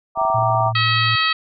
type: chord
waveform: sine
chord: E half-diminished seventh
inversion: none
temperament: equal with one note detuned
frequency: 659.3 / 766.5 / 932.3 / 1174.7 Hz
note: E5 / G5 / Bb5 / D6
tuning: 0 / -39 / 0 / 0 cents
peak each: -21 dBFS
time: 0.15-0.73 s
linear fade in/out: 50 ms
type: clicks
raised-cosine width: 2 ms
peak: -26 dBFS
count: 10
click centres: 0.175 / 0.215 / 0.251 / 0.301 / 0.385 / 0.424 / 0.501 / 0.549 / 0.605 / 0.664 s
type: tone with pitch glide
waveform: sine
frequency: 115.3 to 114.24 Hz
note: A#2 to A#2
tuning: -19 to -35 cents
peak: -21 dBFS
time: 0.34-1.16 s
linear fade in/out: 10 ms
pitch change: -16 cents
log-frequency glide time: 0.6-0.69 s
type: harmonic tone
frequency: 642 Hz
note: E5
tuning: 46 cents flat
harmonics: 2 / 3 / 4 / 5 / 6 / 7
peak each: -20 / -22 / -23 / -24 / -25 / -25 dBFS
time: 0.75-1.33 s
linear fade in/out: 5 ms
effects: none